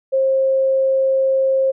sine tone, 533 Hz, C5, 32 cents sharp, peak -13 dBFS, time 0.12-1.72 s, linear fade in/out 20 ms, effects none

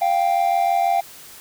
triangle tone pair together, 698.5 / 784.7 Hz, F5 / G5, 0 / +2 cents, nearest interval major second, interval 202 cents, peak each -17 dBFS, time 0.01-1.01 s, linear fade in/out 10 ms, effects white hiss -42 dBFS RMS until 1.4 s

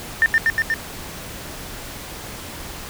triangle tone with echo, 1800 Hz, A6, 39 cents sharp, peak -7 dBFS, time 0.22-0.26 s, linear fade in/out 0 ms, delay 120 ms, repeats 4, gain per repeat -2 dB, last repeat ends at 0.74 s, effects tanh soft clip ceiling -9 dBFS + pink hiss -34 dBFS RMS until 2.89 s

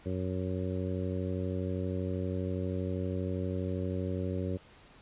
harmonic tone, 92.5 Hz, F#2, in tune, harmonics 1 / 2 / 3 / 4 / 5 / 6, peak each -34 / -37 / -39 / -40 / -41 / -42 dBFS, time 0.05-4.58 s, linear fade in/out 20 ms, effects pink hiss -57 dBFS RMS until 5.01 s + resampled to 8000 Hz

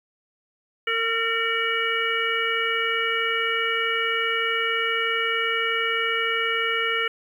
harmonic tone with a mistuned harmonic, 455.4 Hz, A#4, 40 cents flat, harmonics 1 / 3 / 4 / 5 / 6, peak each -29 / -27 / -28 / -27 / -28 dBFS, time 0.87-7.08 s, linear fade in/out 5 ms, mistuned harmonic 6, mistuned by +110 cents, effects 9-bit

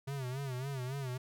square tone with vibrato, 132.4 Hz, C3, 21 cents sharp, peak -37 dBFS, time 0.07-1.18 s, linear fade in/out 10 ms, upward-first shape sine, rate 3.6 Hz, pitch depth 110 cents each way, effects none

